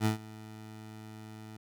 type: tone with ADSR envelope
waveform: 20% pulse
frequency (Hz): 108.8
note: A2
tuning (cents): -19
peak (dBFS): -19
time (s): 0-1.57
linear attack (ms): 55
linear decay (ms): 120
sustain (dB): -21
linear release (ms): 7
effects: none